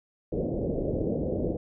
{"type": "low-pass noise", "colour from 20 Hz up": "white", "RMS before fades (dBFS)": -29, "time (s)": [0.32, 1.57], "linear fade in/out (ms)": 5, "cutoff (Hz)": 560, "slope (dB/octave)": 48, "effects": []}